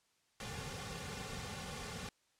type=noise with comb filter; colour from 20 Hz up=pink; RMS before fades=-44 dBFS; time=0.4-2.09 s; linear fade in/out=2 ms; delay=3.1 ms; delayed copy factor=-0.85; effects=white hiss -75 dBFS RMS until 2.39 s + low-pass 8000 Hz 12 dB/octave